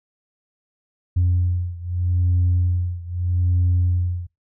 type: beating tone pair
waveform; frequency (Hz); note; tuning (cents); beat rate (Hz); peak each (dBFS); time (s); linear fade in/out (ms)
sine; 88.6 / 89.4; F2 / F2; +25 / +41; 0.8; -18 / -20; 1.16-4.27; 10
effects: noise-tail reverb RT60 0.2 s tail -26 dB re dry + tanh soft clip ceiling -12 dBFS